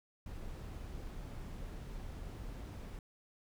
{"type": "noise", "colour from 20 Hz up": "brown", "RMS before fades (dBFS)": -45, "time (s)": [0.26, 2.99], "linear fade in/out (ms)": 2, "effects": []}